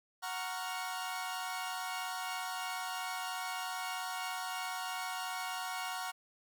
sawtooth chord, Gb major seventh, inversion none, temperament equal, 740 / 932.3 / 1108.7 / 1396.9 Hz, Gb5 / Bb5 / Db6 / F6, 0 / 0 / 0 / 0 cents, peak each -37 / -40 / -40 / -40 dBFS, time 0.22-6.12 s, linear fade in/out 20 ms, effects none

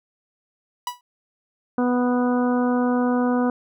45% pulse tone with exponential decay, 980 Hz, B5, 14 cents flat, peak -21 dBFS, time 0.87-1.01 s, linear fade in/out 2 ms, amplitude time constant 29 ms
harmonic tone, 246.9 Hz, B3, in tune, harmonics 1 / 2 / 3 / 4 / 5 / 6, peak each -19 / -25 / -29 / -31 / -33 / -35 dBFS, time 1.78-3.5 s, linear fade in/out 2 ms
effects none

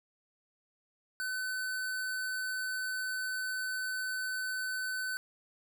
square tone, 1514 Hz, F#6, 39 cents sharp, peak -34 dBFS, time 1.2-5.17 s, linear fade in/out 0 ms, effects none

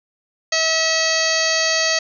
harmonic tone, 645 Hz, E5, 38 cents flat, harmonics 1 / 2 / 3 / 4 / 5 / 6 / 7 / 8 / 9 / 10, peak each -23 / -29 / -22 / -26 / -29 / -30 / -21 / -31 / -29 / -25 dBFS, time 0.52-1.99 s, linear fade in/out 5 ms, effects none

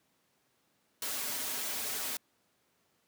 white noise with comb filter, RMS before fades -36 dBFS, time 1.02-2.17 s, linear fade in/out 2 ms, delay 5.8 ms, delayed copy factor -0.75, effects pink hiss -73 dBFS RMS until 3.07 s + high-pass 150 Hz 12 dB/octave

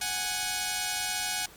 5% pulse tone pair together, 739.4 / 830 Hz, F#5 / G#5, -1 / -1 cents, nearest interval major second, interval 200 cents, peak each -20 dBFS, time 0.01-1.46 s, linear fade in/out 5 ms, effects pink hiss -51 dBFS RMS until 1.56 s + MP3 96 kbps

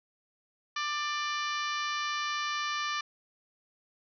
harmonic tone with a mistuned harmonic, 592 Hz, D5, 14 cents sharp, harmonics 2 / 3 / 4 / 5 / 6 / 7 / 8 / 9 / 10, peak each -33 / -37 / -39 / -41 / -43 / -44 / -45 / -46 / -47 dBFS, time 0.76-3.01 s, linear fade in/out 5 ms, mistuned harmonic 9, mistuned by +61 cents, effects none

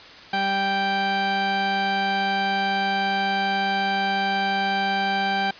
sawtooth tone pair together, 195.9 / 783.6 Hz, G3 / G5, -1 / -1 cents, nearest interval 2 octaves, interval 2400 cents, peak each -25 / -17 dBFS, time 0.33-5.51 s, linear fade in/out 5 ms, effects white hiss -43 dBFS RMS until 5.59 s + resampled to 11025 Hz

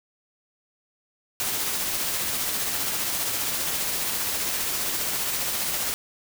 white noise with tremolo, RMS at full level -26 dBFS, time 1.4-5.94 s, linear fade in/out 0 ms, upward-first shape sine, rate 15 Hz, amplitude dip 25%, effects none

